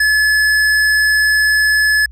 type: tone with hard clipping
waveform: triangle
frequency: 1716 Hz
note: A6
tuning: 44 cents flat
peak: -12 dBFS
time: 0-2.06 s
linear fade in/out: 5 ms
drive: 16 dB
effects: added 60 Hz sine -33 dBFS peak until 2.11 s